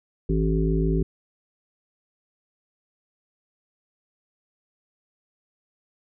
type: harmonic tone with a mistuned harmonic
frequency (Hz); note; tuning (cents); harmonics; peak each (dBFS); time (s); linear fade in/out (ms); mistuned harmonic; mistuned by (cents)
53.9; A1; -35; 1 / 3 / 5 / 7 / 8; -23 / -24 / -29 / -27 / -34; 0.29-1.03; 5; 8; -29
effects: none